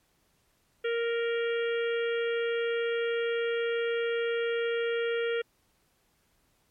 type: harmonic tone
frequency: 466.2 Hz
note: A#4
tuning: in tune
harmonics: 1 / 3 / 4 / 5 / 6 / 7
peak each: -27 / -37 / -39 / -41 / -43 / -44 dBFS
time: 0.84-5.42 s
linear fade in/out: 10 ms
effects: pink hiss -70 dBFS RMS until 6.7 s + MP3 64 kbps